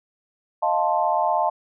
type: chord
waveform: sine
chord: F dominant seventh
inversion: third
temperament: equal with one note detuned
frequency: 622.3 / 698.5 / 880 / 1052 Hz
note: Eb5 / F5 / A5 / C6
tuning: 0 / 0 / 0 / +9 cents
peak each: -25 / -23 / -22 / -27 dBFS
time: 0.62-1.5 s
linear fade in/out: 10 ms
effects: none